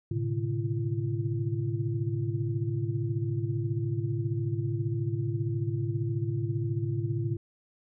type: tone cluster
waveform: sine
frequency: 110.1 / 128.4 / 143.1 / 340 Hz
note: A2 / C3 / D3 / F4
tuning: +2 / -32 / -45 / -46 cents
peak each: -30 / -33 / -34 / -36 dBFS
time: 0.11-7.37 s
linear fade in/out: 5 ms
effects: none